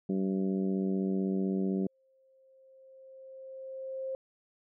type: harmonic tone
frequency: 95.8 Hz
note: G2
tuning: 39 cents flat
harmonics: 2 / 3 / 4 / 5 / 6 / 7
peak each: -29 / -36 / -35 / -44 / -48 / -49 dBFS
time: 0.09-1.87 s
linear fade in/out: 5 ms
type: tone with exponential growth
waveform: sine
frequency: 529 Hz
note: C5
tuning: 19 cents sharp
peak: -32 dBFS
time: 1.66-4.15 s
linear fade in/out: 1 ms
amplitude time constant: 540 ms
effects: none